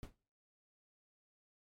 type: noise with exponential decay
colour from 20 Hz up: brown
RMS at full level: -42 dBFS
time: 0.03-0.16 s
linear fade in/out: 0 ms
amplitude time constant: 27 ms
effects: noise-tail reverb RT60 0.5 s tail -24 dB re dry + MP3 64 kbps